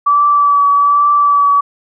sine tone with vibrato, 1152 Hz, D6, 34 cents flat, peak -7 dBFS, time 0.06-1.61 s, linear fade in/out 10 ms, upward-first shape triangle, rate 1.2 Hz, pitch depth 22 cents each way, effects none

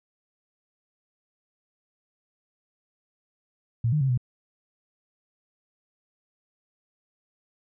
sine tone with pitch steps, 116.5 / 151.3 / 134 / 124.4 Hz, A#2 / D#3 / C3 / B2, -1 / -48 / +42 / +13 cents, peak -20 dBFS, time 3.84-4.176 s, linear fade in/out 5 ms, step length 84 ms, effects none

